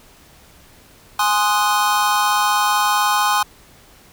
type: chord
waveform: square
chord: Ab dominant seventh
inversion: none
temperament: equal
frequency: 830.6 / 1046.5 / 1244.5 / 1480 Hz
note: Ab5 / C6 / Eb6 / Gb6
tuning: 0 / 0 / 0 / 0 cents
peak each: -20 / -20 / -22 / -25 dBFS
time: 1.19-3.43 s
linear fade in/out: 5 ms
effects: pink hiss -48 dBFS RMS until 4.12 s